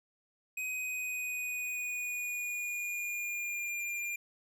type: tone with pitch glide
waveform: square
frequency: 2514 to 2398 Hz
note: D#7 to D7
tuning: +17 to +36 cents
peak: -35 dBFS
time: 0.57-4.16 s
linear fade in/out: 5 ms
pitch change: -81 cents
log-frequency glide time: 0.68-3.8 s
effects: none